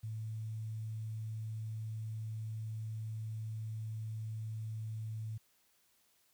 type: tone with quantisation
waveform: sine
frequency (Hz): 110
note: A2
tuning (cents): 0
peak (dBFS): -38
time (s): 0.03-5.38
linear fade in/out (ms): 10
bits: 11
effects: white hiss -72 dBFS RMS until 6.33 s